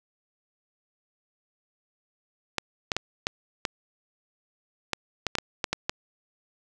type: clicks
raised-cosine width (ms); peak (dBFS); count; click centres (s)
0.2; -8; 12; 2.583 / 2.918 / 2.966 / 3.269 / 3.652 / 4.933 / 5.267 / 5.353 / 5.385 / 5.642 / 5.73 / 5.895
effects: none